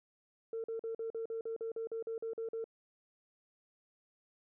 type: tone bursts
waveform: sine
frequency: 452.7 Hz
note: A4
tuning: 49 cents sharp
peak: -35 dBFS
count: 14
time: 0.53-2.642 s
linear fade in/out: 2 ms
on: 110 ms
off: 44 ms
effects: tanh soft clip ceiling -32 dBFS